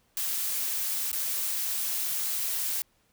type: noise with dropouts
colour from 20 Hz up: blue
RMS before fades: -30 dBFS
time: 0.17-2.82 s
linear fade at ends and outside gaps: 1 ms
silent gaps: 1.116-1.129 s
effects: pink hiss -68 dBFS RMS until 3.12 s